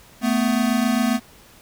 square tone pair together, 221.6 / 249.1 Hz, A3 / B3, +13 / +15 cents, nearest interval major second, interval 202 cents, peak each -21 dBFS, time 0.21-1.2 s, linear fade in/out 50 ms, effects pink hiss -49 dBFS RMS until 1.61 s

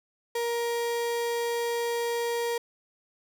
35% pulse tone, 470.4 Hz, A#4, 16 cents sharp, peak -25 dBFS, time 0.35-2.58 s, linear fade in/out 5 ms, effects none

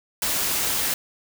white noise, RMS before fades -24 dBFS, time 0.22-0.94 s, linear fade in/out 2 ms, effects none

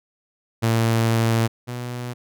sawtooth tone pair in turn, 114.1 / 122.18 Hz, A#2 / B2, -37 / -18 cents, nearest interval minor second, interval 119 cents, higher second, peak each -13 / -24 dBFS, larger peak first, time 0.62-1.48 / 1.67-2.14 s, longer first, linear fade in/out 20 ms, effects none

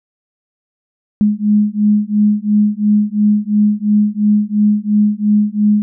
sine beating tone pair, 207.7 / 210.6 Hz, G#3 / G#3, 0 / +24 cents, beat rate 2.9 Hz, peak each -13 dBFS, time 1.21-5.82 s, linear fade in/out 0 ms, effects none

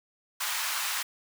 pink high-pass noise, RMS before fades -31 dBFS, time 0.4-1.03 s, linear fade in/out 10 ms, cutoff 980 Hz, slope 24 dB/octave, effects none

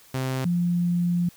sawtooth / sine tone pair in turn, 130.81 / 174.61 Hz, C3 / F3, 0 / 0 cents, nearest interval perfect fourth, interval 500 cents, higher second, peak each -21 / -20 dBFS, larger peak second, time 0.14-0.45 / 0.45-1.29 s, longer second, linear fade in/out 5 ms, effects white hiss -53 dBFS RMS until 1.36 s

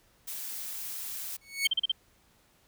blue noise, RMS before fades -38 dBFS, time 0.27-1.37 s, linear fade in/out 10 ms
sawtooth tone with exponential growth, 2217 Hz, C#7, in tune, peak -19 dBFS, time 1.41-1.67 s, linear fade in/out 5 ms, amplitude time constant 56 ms
sine tone bursts, 3136 Hz, G7, in tune, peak -23 dBFS, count 5, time 1.65-1.918 s, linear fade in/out 5 ms, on 24 ms, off 37 ms
effects pink hiss -65 dBFS RMS until 2.67 s

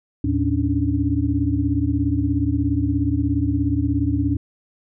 sine tone cluster, 78.3 / 110.6 / 276.1 / 293 Hz, D#2 / A2 / C#4 / D4, +11 / +9 / -7 / -4 cents, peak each -23 dBFS, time 0.24-4.37 s, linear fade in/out 5 ms, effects none

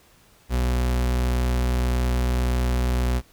40% pulse tone, 61.74 Hz, B1, in tune, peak -19 dBFS, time 0.49-3.22 s, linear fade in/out 50 ms, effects pink hiss -56 dBFS RMS until 3.32 s

